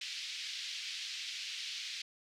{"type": "band-pass noise", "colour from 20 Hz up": "white", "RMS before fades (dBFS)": -42, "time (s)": [0.01, 2.02], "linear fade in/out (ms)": 5, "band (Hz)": [2300, 4900], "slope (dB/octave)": 24, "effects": []}